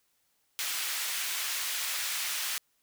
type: high-pass noise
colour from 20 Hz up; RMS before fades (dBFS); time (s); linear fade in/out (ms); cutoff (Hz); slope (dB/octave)
pink; -33; 0.59-2.58; 0; 1900; 12
effects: white hiss -73 dBFS RMS until 2.82 s